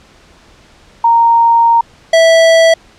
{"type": "tone pair in turn", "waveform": ["sine", "square"], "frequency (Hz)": [928, 656.2], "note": ["A#5", "E5"], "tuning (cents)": [-8, -8], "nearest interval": "tritone", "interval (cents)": 600, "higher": "first", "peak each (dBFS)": -5, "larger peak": "neither", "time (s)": [[1.04, 1.81], [2.13, 2.74]], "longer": "first", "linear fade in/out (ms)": 5, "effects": ["pink hiss -44 dBFS RMS until 2.98 s", "low-pass 6000 Hz 12 dB/octave"]}